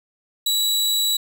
sawtooth tone, 3912 Hz, B7, 17 cents flat, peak -15 dBFS, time 0.46-1.17 s, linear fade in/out 5 ms, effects none

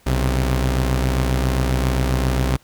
sawtooth tone pair together, 62.72 / 132.9 Hz, B1 / C3, +27 / +27 cents, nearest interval octave + minor second, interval 1300 cents, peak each -14 / -19 dBFS, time 0.06-2.57 s, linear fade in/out 10 ms, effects pink hiss -54 dBFS RMS until 2.63 s

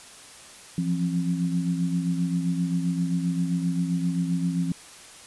sine tone cluster, 171.4 / 179 / 268.2 Hz, F3 / F3 / C4, -32 / +43 / +43 cents, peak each -24 / -31 / -30 dBFS, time 0.78-4.72 s, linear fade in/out 2 ms, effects white hiss -46 dBFS RMS until 5.26 s + resampled to 24000 Hz

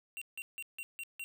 square tone bursts, 2749 Hz, F7, 28 cents flat, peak -40 dBFS, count 6, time 0.17-1.24 s, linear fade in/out 0 ms, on 45 ms, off 160 ms, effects none

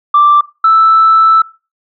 sine tone pair in turn, 1174.7 / 1318.6 Hz, D6 / E6, 0 / 0 cents, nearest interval major second, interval 200 cents, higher second, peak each -3 dBFS, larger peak neither, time 0.14-0.41 / 0.64-1.42 s, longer second, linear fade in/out 5 ms, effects noise-tail reverb RT60 0.3 s tail -20 dB re dry + tanh soft clip ceiling 0 dBFS

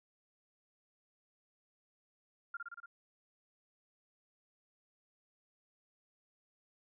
sine tone with echo, 1396.9 Hz, F6, in tune, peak -38 dBFS, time 2.54-2.57 s, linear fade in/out 5 ms, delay 58 ms, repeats 5, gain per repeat -2 dB, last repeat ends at 2.86 s, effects none

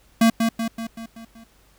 square tone with echo, 227.3 Hz, A#3, 43 cents flat, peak -13 dBFS, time 0.21-0.3 s, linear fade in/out 5 ms, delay 190 ms, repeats 6, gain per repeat -5 dB, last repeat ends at 1.44 s, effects added 50 Hz sine -58 dBFS peak until 1.78 s + pink hiss -58 dBFS RMS until 1.78 s

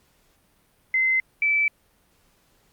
sine tone pair in turn, 2062 / 2315 Hz, C7 / D7, -26 / -25 cents, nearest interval major second, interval 201 cents, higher second, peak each -18 dBFS, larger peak neither, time 0.94-1.2 / 1.42-1.68 s, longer neither, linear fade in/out 2 ms, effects pink hiss -63 dBFS RMS until 2.72 s + Opus 48 kbps

